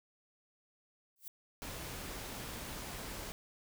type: noise with exponential growth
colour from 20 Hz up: violet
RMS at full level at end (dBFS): -42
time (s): 1.16-1.28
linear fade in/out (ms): 1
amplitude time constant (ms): 25
type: noise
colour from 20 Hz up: pink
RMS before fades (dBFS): -44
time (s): 1.62-3.32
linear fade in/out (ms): 0
effects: none